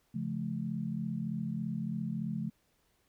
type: chord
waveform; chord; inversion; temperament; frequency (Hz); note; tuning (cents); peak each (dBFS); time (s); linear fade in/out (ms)
sine; Db augmented; none; just; 138.59 / 173.24 / 216.5; Db3 / F3 / A3; 0 / -14 / -28; -39 / -37 / -36; 0.14-2.5; 10
effects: pink hiss -73 dBFS RMS until 3.08 s